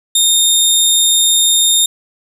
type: tone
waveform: 20% pulse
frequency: 3666 Hz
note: A#7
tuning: 30 cents flat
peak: -3 dBFS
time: 0.15-1.86 s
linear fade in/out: 5 ms
effects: none